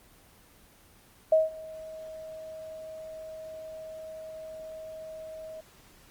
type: tone with ADSR envelope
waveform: sine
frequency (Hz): 634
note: D#5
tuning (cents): +32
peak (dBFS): -16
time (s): 1.32-5.61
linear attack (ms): 5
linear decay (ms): 170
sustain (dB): -23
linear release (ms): 10
effects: pink hiss -57 dBFS RMS until 6.1 s + Opus 24 kbps